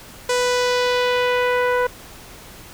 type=tone with low-pass filter sweep; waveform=sawtooth; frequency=494.8 Hz; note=B4; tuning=3 cents sharp; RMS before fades=-19 dBFS; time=0.29-1.87 s; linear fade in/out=5 ms; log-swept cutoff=8300 to 1500 Hz; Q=1.4; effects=pink hiss -41 dBFS RMS until 2.73 s